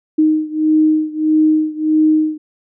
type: beating tone pair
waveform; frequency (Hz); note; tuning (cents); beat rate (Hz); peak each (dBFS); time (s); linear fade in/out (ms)
sine; 310 / 311.6; D#4 / D#4; -6 / +3; 1.6; -13 / -15; 0.18-2.38; 10
effects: none